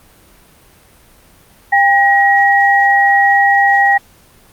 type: tone pair together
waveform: sine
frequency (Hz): 798.9 / 1900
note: G5 / A#6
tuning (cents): +33 / +33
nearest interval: octave + minor third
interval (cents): 1500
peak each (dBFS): -10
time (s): 1.72-3.98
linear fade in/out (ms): 10
effects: pink hiss -46 dBFS RMS until 4.52 s + Opus 32 kbps